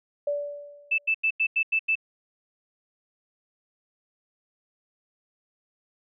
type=tone with exponential decay; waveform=sine; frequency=579 Hz; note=D5; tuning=25 cents flat; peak=-22 dBFS; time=0.27-1.1 s; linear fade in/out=5 ms; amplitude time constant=180 ms
type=tone bursts; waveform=sine; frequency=2637 Hz; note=E7; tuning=in tune; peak=-20 dBFS; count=7; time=0.91-1.955 s; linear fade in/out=10 ms; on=73 ms; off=89 ms
effects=none